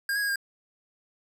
square tone with pitch steps, 1614 / 1661 / 1640 / 1609 Hz, G#6 / G#6 / G#6 / G6, -50 / 0 / -22 / +45 cents, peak -26 dBFS, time 0.09-0.358 s, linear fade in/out 2 ms, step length 67 ms, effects none

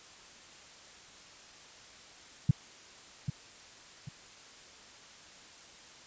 sine tone with echo, 139.6 Hz, C#3, 13 cents sharp, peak -17 dBFS, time 2.49-2.51 s, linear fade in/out 5 ms, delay 790 ms, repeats 2, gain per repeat -10 dB, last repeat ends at 4.09 s, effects white hiss -53 dBFS RMS until 6.06 s + resampled to 16000 Hz

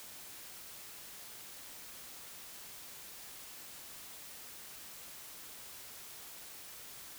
silence, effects white hiss -50 dBFS RMS until 7.18 s

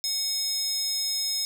square tone with high-pass filter, 735 Hz, F#5, 12 cents flat, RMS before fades -28 dBFS, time 0.04-1.45 s, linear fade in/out 0 ms, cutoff 5300 Hz, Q 5.1, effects none

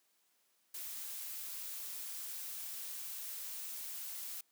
blue noise, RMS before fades -44 dBFS, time 0.74-4.41 s, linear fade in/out 5 ms, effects white hiss -75 dBFS RMS until 4.51 s + high-pass 200 Hz 12 dB/octave

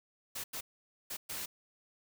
white noise bursts at uneven times, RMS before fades -40 dBFS, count 4, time 0.35-0.44 / 0.53-0.61 / 1.1-1.17 / 1.29-1.46 s, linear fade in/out 10 ms, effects none

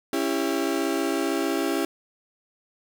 35% pulse chord, C# diminished, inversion none, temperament just, 277.2 / 332.6 / 399.1 Hz, C#4 / E4 / G4, 0 / +16 / +31 cents, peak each -26 / -25 / -27 dBFS, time 0.13-1.85 s, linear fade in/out 2 ms, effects 9-bit

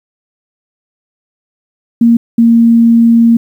sine tone pair in turn, 233.1 / 231.5 Hz, A#3 / A#3, 0 / -12 cents, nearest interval unison, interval 12 cents, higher first, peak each -3 dBFS, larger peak neither, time 2.01-2.17 / 2.38-3.37 s, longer second, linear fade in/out 5 ms, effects 7-bit

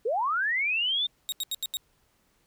sine linear sweep, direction up, 405.7 to 3633 Hz, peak -24 dBFS, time 0.05-1.07 s, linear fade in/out 10 ms
sawtooth tone bursts, 3769 Hz, A#7, 18 cents sharp, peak -25 dBFS, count 5, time 1.29-1.77 s, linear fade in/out 0 ms, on 32 ms, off 80 ms
effects pink hiss -68 dBFS RMS until 2.46 s

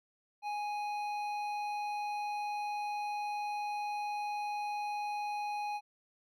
triangle tone with hard clipping, 830.6 Hz, G#5, in tune, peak -36 dBFS, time 0.42-5.81 s, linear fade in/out 50 ms, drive 13 dB, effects none

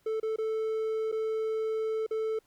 triangle tone with dropouts, 440 Hz, A4, in tune, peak -26 dBFS, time 0.06-2.39 s, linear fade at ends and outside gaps 5 ms, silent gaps 0.2-0.229 / 0.361-0.384 / 1.117-1.124 / 2.065-2.109 s, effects pink hiss -69 dBFS RMS until 2.46 s

